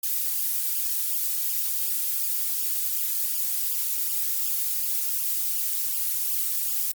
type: noise with flanger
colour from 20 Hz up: violet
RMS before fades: -26 dBFS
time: 0.03-6.92 s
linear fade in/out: 5 ms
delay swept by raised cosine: 0.49 to 3.79 ms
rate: 2.7 Hz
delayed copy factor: -0.95
effects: Opus 48 kbps